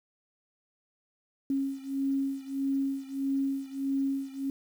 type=beating tone pair; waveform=sine; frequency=272.3 / 273.9 Hz; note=C#4 / C#4; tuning=-31 / -21 cents; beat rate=1.6 Hz; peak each=-30 / -32 dBFS; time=1.5-4.5 s; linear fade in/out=2 ms; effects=9-bit